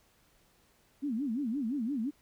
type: tone with vibrato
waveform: sine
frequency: 252.8 Hz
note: B3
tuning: 41 cents sharp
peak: -30 dBFS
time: 1.02-2.11 s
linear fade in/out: 20 ms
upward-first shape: sine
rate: 5.8 Hz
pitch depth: 270 cents each way
effects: pink hiss -67 dBFS RMS until 2.21 s